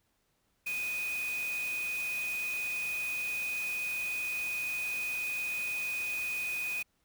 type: tone in noise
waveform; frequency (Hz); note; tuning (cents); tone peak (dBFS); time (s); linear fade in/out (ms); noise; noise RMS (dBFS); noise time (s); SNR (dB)
sine; 2489; D#7; 0; -32; 0.66-6.83; 10; white; -44; 0.66-6.83; +9
effects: pink hiss -75 dBFS RMS until 7.04 s